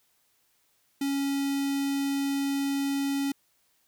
square tone with notch filter, 277.7 Hz, C#4, 3 cents sharp, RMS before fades -28 dBFS, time 1.01-3.32 s, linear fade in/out 5 ms, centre 1100 Hz, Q 0.93, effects white hiss -69 dBFS RMS until 3.87 s

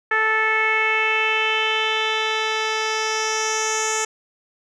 10% pulse tone with low-pass filter sweep, 438.2 Hz, A4, 7 cents flat, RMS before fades -21 dBFS, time 0.11-4.05 s, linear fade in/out 5 ms, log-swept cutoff 1800 to 7200 Hz, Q 3.7, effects none

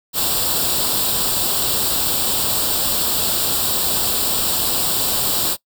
white noise with comb filter, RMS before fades -19 dBFS, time 0.13-5.57 s, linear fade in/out 50 ms, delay 0.24 ms, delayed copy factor +0.75, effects noise-tail reverb RT60 0.1 s tail -21 dB re dry

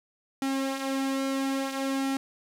sawtooth tone with flanger, 270 Hz, C#4, 45 cents flat, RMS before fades -29 dBFS, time 0.42-2.17 s, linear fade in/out 2 ms, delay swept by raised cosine 1.9 to 6.3 ms, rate 0.6 Hz, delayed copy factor -0.5, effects low-pass 12000 Hz 12 dB/octave + 9-bit

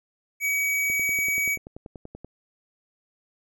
square tone, 2268 Hz, C#7, 39 cents sharp, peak -23 dBFS, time 0.4-1.58 s, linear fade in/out 50 ms
click train, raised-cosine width 2 ms, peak -26 dBFS, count 15, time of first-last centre 0.9-2.246 s, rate 10.4 Hz
effects none

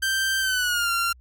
sawtooth tone with pitch glide, 1566 to 1379.1 Hz, G6 to F6, -2 to -22 cents, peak -18 dBFS, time 0.02-1.13 s, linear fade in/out 10 ms, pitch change -220 cents, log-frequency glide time 0.4-0.91 s, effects added 62 Hz sine -48 dBFS peak until 1.2 s + AAC 64 kbps

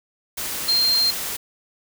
sine tone in noise, 4186 Hz, C8, in tune, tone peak -16 dBFS, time 0.68-1.11 s, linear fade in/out 10 ms, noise white, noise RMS -28 dBFS, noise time 0.37-1.37 s, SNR +9 dB, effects none

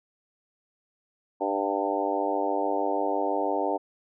harmonic tone with a mistuned harmonic, 99.7 Hz, G2, 30 cents sharp, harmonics 3 / 4 / 5 / 6 / 7 / 8 / 9, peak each -32 / -32 / -32 / -32 / -32 / -32 / -32 dBFS, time 1.4-3.78 s, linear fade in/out 20 ms, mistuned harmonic 8, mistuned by -30 cents, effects none

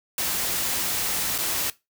white noise with dropouts, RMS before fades -26 dBFS, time 0.18-1.7 s, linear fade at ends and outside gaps 2 ms, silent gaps 1.38-1.385 s, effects noise-tail reverb RT60 0.2 s tail -18 dB re dry

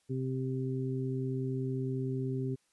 harmonic tone, 130.81 Hz, C3, in tune, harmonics 1 / 2 / 3, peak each -33 / -37 / -38 dBFS, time 0.09-2.56 s, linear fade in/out 20 ms, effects white hiss -73 dBFS RMS until 2.72 s + resampled to 24000 Hz

